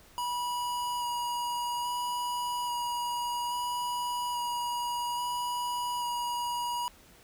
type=tone with vibrato; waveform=square; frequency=968 Hz; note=B5; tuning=35 cents flat; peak=-31 dBFS; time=0.18-6.88 s; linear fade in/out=0 ms; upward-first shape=square; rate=0.6 Hz; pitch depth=9 cents each way; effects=pink hiss -57 dBFS RMS until 7.23 s